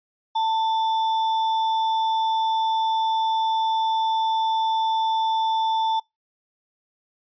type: tone with sample-and-hold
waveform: sine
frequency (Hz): 890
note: A5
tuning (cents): +20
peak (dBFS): -19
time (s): 0.35-6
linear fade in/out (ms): 10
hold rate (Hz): 4410
effects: noise-tail reverb RT60 0.2 s tail -25 dB re dry + resampled to 11025 Hz